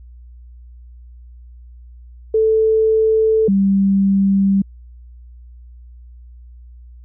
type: tone pair in turn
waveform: sine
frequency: 440 / 196 Hz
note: A4 / G3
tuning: 0 / 0 cents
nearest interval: octave + major second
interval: 1400 cents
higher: first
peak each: -11 dBFS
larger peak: neither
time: 2.34-3.48 / 3.48-4.62 s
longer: neither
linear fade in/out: 5 ms
effects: added 60 Hz sine -37 dBFS peak until 7.04 s